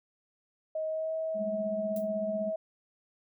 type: tone with pitch glide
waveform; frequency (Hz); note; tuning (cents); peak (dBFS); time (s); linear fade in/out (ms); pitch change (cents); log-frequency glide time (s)
sine; 630 to 641.4; D#5 to E5; +21 to -48; -30; 0.75-2.56; 5; +31; 0.87-1.14
type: tone with tremolo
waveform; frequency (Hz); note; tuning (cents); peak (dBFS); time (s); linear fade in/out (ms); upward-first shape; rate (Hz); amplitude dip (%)
sine; 207.7; G#3; 0; -31; 1.34-2.53; 50; triangle; 16; 85
type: noise with exponential decay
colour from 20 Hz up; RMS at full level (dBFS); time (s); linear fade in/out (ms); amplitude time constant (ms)
violet; -42; 1.96-2.09; 2; 27
effects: none